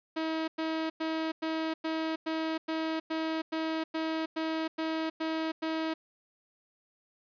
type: tone bursts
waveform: sawtooth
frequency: 320 Hz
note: D#4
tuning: 49 cents sharp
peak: -26 dBFS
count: 14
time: 0.16-5.94 s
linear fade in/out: 10 ms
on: 320 ms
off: 100 ms
effects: resampled to 11025 Hz + 10-bit